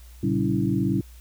sine tone cluster, 113.4 / 135.4 / 191.7 / 280.2 / 325.2 Hz, A#2 / C#3 / G3 / C#4 / E4, -47 / -40 / -38 / +19 / -23 cents, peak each -28 / -28 / -25 / -27 / -27 dBFS, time 0.23-1.01 s, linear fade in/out 5 ms, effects added 60 Hz sine -43 dBFS peak until 1.2 s + white hiss -55 dBFS RMS until 1.2 s

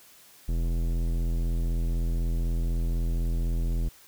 sine tone with tanh clipping, 42 Hz, E1, 33 cents sharp, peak -26 dBFS, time 0.48-3.89 s, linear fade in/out 10 ms, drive 17 dB, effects white hiss -54 dBFS RMS until 4.07 s

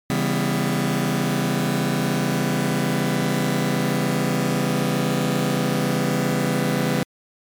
sawtooth chord, C# half-diminished seventh, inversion none, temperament just, 138.59 / 166.31 / 199.57 / 249.5 Hz, C#3 / E3 / G3 / B3, 0 / +16 / +31 / +18 cents, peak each -21 dBFS, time 0.1-7.03 s, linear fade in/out 0 ms, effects MP3 96 kbps

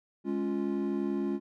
triangle chord, Db major, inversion second, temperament equal, 207.7 / 277.2 / 349.2 Hz, Ab3 / Db4 / F4, 0 / 0 / 0 cents, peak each -31 dBFS, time 0.24-1.4 s, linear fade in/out 50 ms, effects none

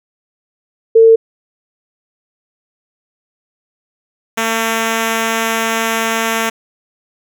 sine / 5% pulse tone pair in turn, 451.2 / 225.6 Hz, A4 / A3, +44 / +44 cents, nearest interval octave, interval 1200 cents, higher first, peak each -3 dBFS, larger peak neither, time 0.95-1.16 / 4.37-6.5 s, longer second, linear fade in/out 10 ms, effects none

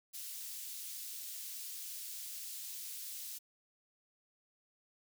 white high-pass noise, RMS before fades -45 dBFS, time 0.13-3.39 s, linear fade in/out 20 ms, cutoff 3800 Hz, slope 12 dB/octave, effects none

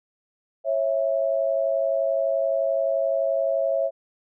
sine tone pair together, 547.4 / 659 Hz, C#5 / E5, -22 / -1 cents, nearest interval minor third, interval 321 cents, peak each -23 dBFS, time 0.64-3.91 s, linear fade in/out 50 ms, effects none

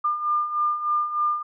sine beating tone pair, 1200 / 1203.3 Hz, D6 / D6, +37 / +42 cents, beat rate 3.3 Hz, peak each -28 / -22 dBFS, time 0.04-1.43 s, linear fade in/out 10 ms, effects none

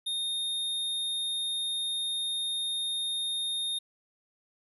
square tone, 3680 Hz, A#7, 23 cents flat, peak -30 dBFS, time 0.06-3.79 s, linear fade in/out 10 ms, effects resampled to 32000 Hz

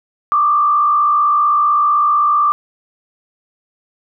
sine tone with frequency modulation, 1182 Hz, D6, 11 cents sharp, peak -10 dBFS, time 0.32-2.52 s, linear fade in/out 0 ms, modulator 55.7 Hz, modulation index 0.65, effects none

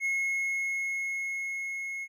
triangle tone with level ramp, 2170 Hz, C#7, 37 cents flat, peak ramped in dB -24 to -32 dBFS, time 0-2.08 s, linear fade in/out 50 ms, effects none

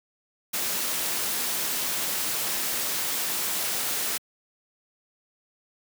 white noise, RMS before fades -28 dBFS, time 0.53-4.18 s, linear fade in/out 10 ms, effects high-pass 150 Hz 12 dB/octave

